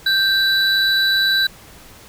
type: tone pair together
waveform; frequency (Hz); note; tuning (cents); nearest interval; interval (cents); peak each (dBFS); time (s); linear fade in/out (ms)
triangle; 1568 / 3951; G6 / B7; 0 / 0; octave + major third; 1600; -15; 0.06-1.47; 5
effects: pink hiss -43 dBFS RMS until 2.08 s